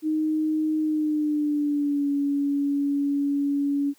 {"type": "tone with pitch glide", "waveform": "sine", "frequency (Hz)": [310.7, 283.3], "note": ["D#4", "C#4"], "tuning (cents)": [-2, 38], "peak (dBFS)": -21, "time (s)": [0.02, 3.94], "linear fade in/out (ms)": 50, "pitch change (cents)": -160, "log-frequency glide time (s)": [0.8, 2.1], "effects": ["white hiss -60 dBFS RMS until 3.98 s", "high-pass 60 Hz 12 dB/octave"]}